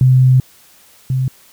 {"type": "tone pair in turn", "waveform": "sine", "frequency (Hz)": [129, 130.27], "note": ["C3", "C3"], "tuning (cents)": [-24, -7], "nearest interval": "unison", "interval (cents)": 17, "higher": "second", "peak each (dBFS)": [-6, -13], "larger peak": "first", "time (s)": [[0.01, 0.4], [1.1, 1.28]], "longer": "first", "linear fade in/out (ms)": 2, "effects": ["white hiss -47 dBFS RMS until 1.52 s"]}